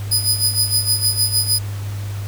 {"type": "tone with tremolo", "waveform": "20% pulse", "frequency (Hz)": 4981, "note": "D#8", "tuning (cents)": 1, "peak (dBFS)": -7, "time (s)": [0.11, 1.59], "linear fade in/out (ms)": 10, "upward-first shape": "sine", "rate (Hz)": 6.5, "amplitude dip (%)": 75, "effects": ["added 101 Hz sine -23 dBFS peak until 2.27 s", "pink hiss -38 dBFS RMS until 2.27 s"]}